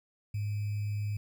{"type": "tone with sample-and-hold", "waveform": "sine", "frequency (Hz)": 103.83, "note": "G#2", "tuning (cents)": 0, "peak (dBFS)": -30, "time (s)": [0.34, 1.17], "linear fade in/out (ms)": 5, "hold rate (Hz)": 2450, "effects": []}